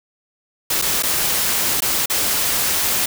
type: noise with dropouts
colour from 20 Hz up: white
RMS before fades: -19 dBFS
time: 0.7-3.06 s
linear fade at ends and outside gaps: 5 ms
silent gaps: 0.816-0.821 / 1.025-1.033 / 1.805-1.82 / 2.059-2.098 s
effects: none